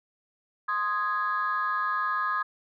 sine chord, Ab major, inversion first, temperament equal, 1046.5 / 1244.5 / 1661.2 Hz, C6 / Eb6 / Ab6, 0 / 0 / 0 cents, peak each -30 / -27 / -30 dBFS, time 0.68-2.43 s, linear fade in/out 10 ms, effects tanh soft clip ceiling -18 dBFS

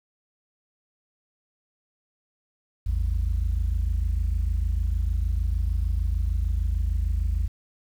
sine tone pair together, 53.39 / 80 Hz, G#1 / D#2, +49 / +49 cents, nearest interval perfect fifth, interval 700 cents, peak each -22 / -24 dBFS, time 2.86-7.48 s, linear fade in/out 10 ms, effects tanh soft clip ceiling -18 dBFS + 9-bit

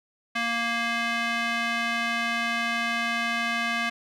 square tone with band-pass filter, 233.1 Hz, A#3, in tune, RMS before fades -27 dBFS, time 0.35-3.9 s, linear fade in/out 10 ms, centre 2100 Hz, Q 1.5, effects none

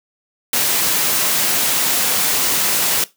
white high-pass noise, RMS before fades -17 dBFS, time 0.53-3.04 s, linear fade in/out 2 ms, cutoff 120 Hz, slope 24 dB/octave, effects noise-tail reverb RT60 0.2 s tail -18 dB re dry

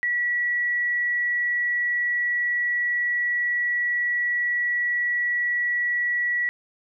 sine tone, 1938 Hz, B6, 33 cents flat, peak -21 dBFS, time 0.03-6.49 s, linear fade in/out 0 ms, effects none

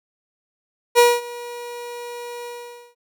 30% pulse tone with ADSR envelope, 480.5 Hz, B4, 48 cents flat, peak -6 dBFS, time 0.95-2.95 s, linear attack 37 ms, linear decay 220 ms, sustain -22 dB, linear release 490 ms, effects none

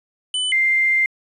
square / sine tone pair in turn, 3000 / 2095 Hz, F#7 / C7, +23 / +2 cents, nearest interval tritone, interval 621 cents, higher first, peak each -20 / -14 dBFS, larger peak second, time 0.34-0.52 / 0.52-1.06 s, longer second, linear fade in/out 2 ms, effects resampled to 24000 Hz + 8-bit

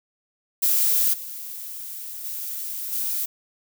violet noise with level steps, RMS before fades -20 / -35 / -31 / -26 dBFS, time 0.62-3.26 s, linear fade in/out 10 ms, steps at 1.13 / 2.24 / 2.92 s, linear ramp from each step 10 ms, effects none

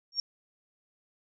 sine tone with exponential growth, 5540 Hz, F8, 15 cents flat, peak -22 dBFS, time 0.12-0.2 s, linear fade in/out 2 ms, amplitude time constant 17 ms, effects none

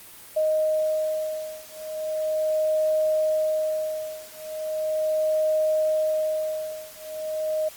sine beating tone pair, 622.3 / 622.68 Hz, D#5 / D#5, 0 / +1 cents, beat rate 0.38 Hz, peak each -25 dBFS, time 0.36-7.69 s, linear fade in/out 10 ms, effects white hiss -45 dBFS RMS until 7.76 s + Opus 32 kbps

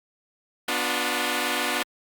5% pulse chord, B diminished, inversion none, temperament equal with one note detuned, 246.9 / 293.7 / 357 Hz, B3 / D4 / F4, 0 / 0 / +38 cents, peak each -17 dBFS, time 0.68-1.83 s, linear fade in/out 5 ms, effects Opus 48 kbps

